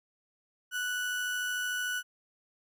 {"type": "tone with amplitude modulation", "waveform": "35% pulse", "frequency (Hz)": 1480, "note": "F#6", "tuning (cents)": 0, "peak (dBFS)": -28, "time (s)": [0.71, 2.03], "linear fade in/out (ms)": 50, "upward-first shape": "sine", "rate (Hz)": 93.4, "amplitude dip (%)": 25, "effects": []}